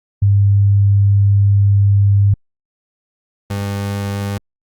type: tone pair in turn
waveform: sine / 30% pulse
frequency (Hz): 100.3 / 100.3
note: G2 / G2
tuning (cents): +40 / +40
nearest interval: unison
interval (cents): 0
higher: neither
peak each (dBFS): -8 / -16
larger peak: first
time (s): 0.22-2.34 / 3.5-4.38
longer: first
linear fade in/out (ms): 5
effects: Opus 48 kbps